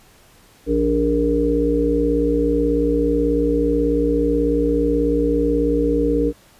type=harmonic tone; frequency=58.27 Hz; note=A#1; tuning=in tune; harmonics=1 / 3 / 5 / 7 / 8; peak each=-23 / -29 / -19 / -26 / -19 dBFS; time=0.66-6.33 s; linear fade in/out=50 ms; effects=pink hiss -51 dBFS RMS until 6.59 s + resampled to 32000 Hz